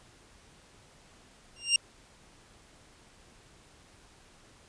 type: tone with exponential growth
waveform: 20% pulse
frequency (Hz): 2790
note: F7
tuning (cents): -2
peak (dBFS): -13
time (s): 1.56-1.76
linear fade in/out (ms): 2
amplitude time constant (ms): 43
effects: pink hiss -58 dBFS RMS until 4.68 s + resampled to 22050 Hz